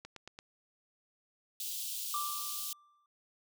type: click train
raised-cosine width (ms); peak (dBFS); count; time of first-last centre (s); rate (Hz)
0.2; -29; 4; 0.05-0.389; 8.85
type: high-pass noise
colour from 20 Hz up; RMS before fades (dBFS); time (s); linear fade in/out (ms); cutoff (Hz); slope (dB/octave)
white; -39; 1.6-2.73; 2; 2900; 48
type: tone with exponential decay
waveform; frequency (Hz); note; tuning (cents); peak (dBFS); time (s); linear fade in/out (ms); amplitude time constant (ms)
triangle; 1179; D6; +6; -30; 2.14-3.06; 2; 200
effects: none